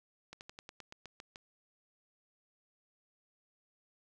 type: slowing click train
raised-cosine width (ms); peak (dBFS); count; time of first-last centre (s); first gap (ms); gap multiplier
0.2; -30; 10; 0.33-1.359; 79; 1.09
effects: none